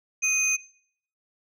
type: tone pair together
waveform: sine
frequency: 2490 / 6274 Hz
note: D#7 / G8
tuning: +1 / +1 cents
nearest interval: octave + major third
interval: 1600 cents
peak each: -22 dBFS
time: 0.22-0.57 s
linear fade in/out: 20 ms
effects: noise-tail reverb RT60 0.6 s tail -20 dB re dry + tanh soft clip ceiling -17 dBFS